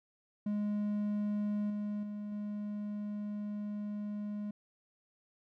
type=tone with level steps; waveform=triangle; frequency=207.7 Hz; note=G#3; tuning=in tune; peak=-29 / -32 / -36 / -34 dBFS; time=0.46-4.51 s; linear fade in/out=5 ms; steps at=1.7 / 2.03 / 2.32 s; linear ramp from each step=2 ms; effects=none